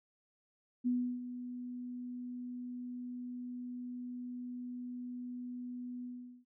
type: tone with ADSR envelope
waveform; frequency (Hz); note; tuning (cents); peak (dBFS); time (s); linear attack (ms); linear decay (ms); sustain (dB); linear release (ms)
sine; 246.9; B3; 0; -28; 0.84-6.45; 28; 330; -12; 410
effects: none